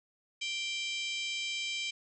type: harmonic tone with a mistuned harmonic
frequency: 784 Hz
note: G5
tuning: in tune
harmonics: 3 / 4 / 5 / 6 / 7 / 8 / 9 / 10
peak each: -37 / -37 / -44 / -47 / -46 / -48 / -50 / -51 dBFS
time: 0.41-1.91 s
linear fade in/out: 10 ms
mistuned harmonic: 7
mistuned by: -88 cents
effects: none